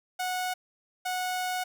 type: tone pair in turn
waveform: sawtooth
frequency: 734 / 734 Hz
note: F#5 / F#5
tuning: -14 / -14 cents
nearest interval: unison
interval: 0 cents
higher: neither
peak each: -25 dBFS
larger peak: neither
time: 0.19-0.54 / 1.05-1.64 s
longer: second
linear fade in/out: 10 ms
effects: none